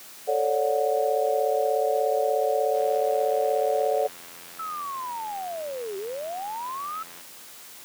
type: chord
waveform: sine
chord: D major seventh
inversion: second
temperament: just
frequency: 440.5 / 550.6 / 587.3 / 734.2 Hz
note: A4 / C#5 / D5 / F#5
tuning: +2 / -12 / 0 / -14 cents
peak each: -26 / -26 / -27 / -27 dBFS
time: 0.27-4.08 s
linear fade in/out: 20 ms
type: click train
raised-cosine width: 0.3 ms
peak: -30 dBFS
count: 385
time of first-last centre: 2.75-7.21 s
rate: 86.1 Hz
type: linear two-way sweep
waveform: sine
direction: down then up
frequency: 1321 to 378.2 to 1321 Hz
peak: -30 dBFS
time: 4.59-7.03 s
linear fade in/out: 5 ms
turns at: 5.97 s
effects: white hiss -45 dBFS RMS until 7.84 s + high-pass 150 Hz 12 dB/octave